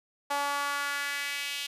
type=tone with high-pass filter sweep; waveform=sawtooth; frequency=284.7 Hz; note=C#4; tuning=46 cents sharp; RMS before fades=-32 dBFS; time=0.3-1.67 s; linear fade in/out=10 ms; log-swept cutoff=820 to 3000 Hz; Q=2.4; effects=resampled to 32000 Hz